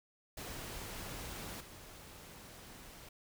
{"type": "noise with level steps", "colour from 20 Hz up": "pink", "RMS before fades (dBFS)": [-45, -53], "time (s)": [0.37, 3.09], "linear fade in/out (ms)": 5, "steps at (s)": 1.6, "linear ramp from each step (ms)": 10, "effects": []}